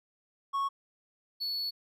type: tone pair in turn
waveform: triangle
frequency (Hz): 1104 / 4416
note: C#6 / C#8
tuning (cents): -7 / -7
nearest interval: 2 octaves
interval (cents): 2400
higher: second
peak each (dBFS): -26 / -30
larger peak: first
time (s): 0.53-0.69 / 1.4-1.71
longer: second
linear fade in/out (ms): 20
effects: none